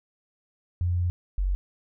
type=tone pair in turn; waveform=sine; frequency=88.3 / 46.78 Hz; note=F2 / F#1; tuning=+20 / +20 cents; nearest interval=major seventh; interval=1100 cents; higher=first; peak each=-22 dBFS; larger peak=neither; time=0.81-1.1 / 1.38-1.55 s; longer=first; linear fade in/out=0 ms; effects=none